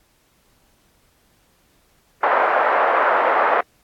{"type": "band-pass noise", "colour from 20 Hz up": "pink", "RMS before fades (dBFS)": -17, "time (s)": [2.23, 3.61], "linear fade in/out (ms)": 5, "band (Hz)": [550, 1600], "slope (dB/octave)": 24, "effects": ["pink hiss -60 dBFS RMS until 3.83 s", "AAC 64 kbps"]}